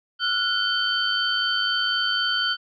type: tone cluster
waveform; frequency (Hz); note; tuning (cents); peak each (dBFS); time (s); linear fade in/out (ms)
sine; 1352 / 1456 / 3099 / 4542; E6 / F#6 / G7 / C#8; +43 / -28 / -21 / +41; -32 / -25 / -24 / -28; 0.19-2.57; 50
effects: none